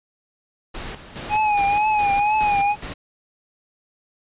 pink noise with tremolo, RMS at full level -32 dBFS, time 0.74-2.94 s, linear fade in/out 10 ms, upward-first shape square, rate 2.4 Hz, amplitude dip 65%
square tone with vibrato, 830.6 Hz, G#5, in tune, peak -17 dBFS, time 1.29-2.76 s, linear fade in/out 50 ms, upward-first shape triangle, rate 2.1 Hz, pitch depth 77 cents each way
effects resampled to 8000 Hz

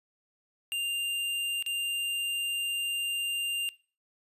square tone with dropouts, 2794 Hz, F7, in tune, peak -30 dBFS, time 0.72-3.69 s, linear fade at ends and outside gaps 0 ms, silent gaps 1.625-1.663 s, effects noise-tail reverb RT60 0.4 s tail -21 dB re dry + resampled to 32000 Hz

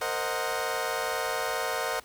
20% pulse chord, C half-diminished seventh, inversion third, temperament equal with one note detuned, 461.1 / 523.3 / 622.3 / 740 Hz, Bb4 / C5 / Eb5 / Gb5, -19 / 0 / 0 / 0 cents, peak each -29 dBFS, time 0.01-2 s, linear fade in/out 5 ms, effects pink hiss -54 dBFS RMS until 2.04 s

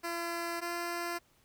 10% pulse tone pair in turn, 340 / 344.5 Hz, F4 / F4, -46 / -24 cents, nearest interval unison, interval 22 cents, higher second, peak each -26 dBFS, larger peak neither, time 0.03-0.61 / 0.61-1.19 s, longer neither, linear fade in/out 20 ms, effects pink hiss -68 dBFS RMS until 1.44 s

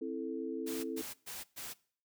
sine chord, A minor, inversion first, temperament just, 264 / 330 / 440 Hz, C4 / E4 / A4, +16 / +2 / 0 cents, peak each -40 dBFS, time 0.01-1.02 s, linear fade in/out 10 ms
white noise bursts, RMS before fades -44 dBFS, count 4, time 0.66-1.74 s, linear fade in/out 20 ms, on 180 ms, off 120 ms
effects noise-tail reverb RT60 0.5 s tail -22 dB re dry

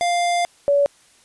square / sine tone pair in turn, 698.5 / 568.7 Hz, F5 / C#5, 0 / +44 cents, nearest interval major third, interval 356 cents, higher first, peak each -18 / -13 dBFS, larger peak second, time 0.01-0.45 / 0.68-0.86 s, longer first, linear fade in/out 0 ms, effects white hiss -54 dBFS RMS until 1.24 s + resampled to 24000 Hz

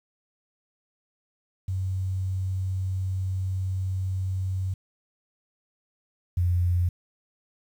sine tone pair in turn, 94.1 / 88.43 Hz, F#2 / F2, +30 / +22 cents, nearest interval minor second, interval 108 cents, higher first, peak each -25 / -20 dBFS, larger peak second, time 1.68-4.74 / 6.37-6.89 s, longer first, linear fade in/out 5 ms, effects 9-bit

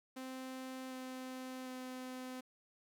sawtooth tone with pitch steps, 260 / 257.9 / 255.8 Hz, C4 / C4 / C4, -11 / -25 / -39 cents, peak -40 dBFS, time 0.16-2.41 s, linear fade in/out 10 ms, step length 750 ms, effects 12-bit

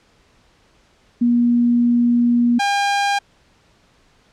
sine / sawtooth tone pair in turn, 239.3 / 804.9 Hz, A#3 / G5, +46 / +46 cents, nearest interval octave + major sixth, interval 2100 cents, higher second, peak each -12 dBFS, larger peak neither, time 1.21-2.59 / 2.59-3.19 s, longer first, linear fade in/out 10 ms, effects pink hiss -56 dBFS RMS until 4.32 s + low-pass 6000 Hz 12 dB/octave

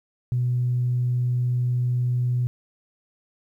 sine tone, 123.47 Hz, B2, in tune, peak -19 dBFS, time 0.32-2.47 s, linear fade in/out 0 ms, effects tanh soft clip ceiling -15 dBFS + 10-bit

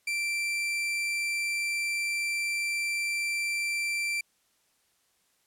40% pulse tone, 2349 Hz, D7, in tune, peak -27 dBFS, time 0.07-4.21 s, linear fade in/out 5 ms, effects white hiss -70 dBFS RMS until 5.46 s + low-pass 12000 Hz 12 dB/octave

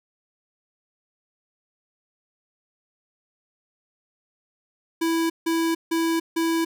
square tone bursts, 329.6 Hz, E4, in tune, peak -21 dBFS, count 4, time 5.01-6.65 s, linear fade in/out 10 ms, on 290 ms, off 160 ms, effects none

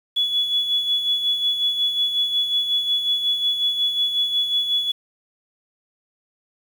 sine tone with tremolo, 3400 Hz, G#7, 40 cents sharp, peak -16 dBFS, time 0.16-4.92 s, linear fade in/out 10 ms, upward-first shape sine, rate 5.5 Hz, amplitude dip 55%, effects 7-bit

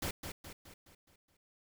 pink noise with echo, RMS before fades -37 dBFS, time 0.02-0.11 s, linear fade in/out 5 ms, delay 210 ms, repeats 6, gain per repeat -6 dB, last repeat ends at 1.37 s, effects none

